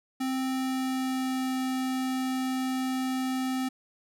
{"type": "tone with pitch glide", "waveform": "square", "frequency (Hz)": [261.6, 259.5], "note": ["C4", "C4"], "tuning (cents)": [0, -14], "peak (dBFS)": -28, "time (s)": [0.2, 3.69], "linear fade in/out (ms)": 10, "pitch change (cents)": -14, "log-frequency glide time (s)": [0.45, 1.55], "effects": []}